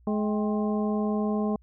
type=harmonic tone with a mistuned harmonic; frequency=211.5 Hz; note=G#3; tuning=32 cents sharp; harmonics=1 / 2 / 3 / 4 / 5; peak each=-25 / -31 / -35 / -37 / -39 dBFS; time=0.07-1.56 s; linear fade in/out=2 ms; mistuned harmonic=4; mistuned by=-110 cents; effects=added 60 Hz sine -54 dBFS peak until 1.62 s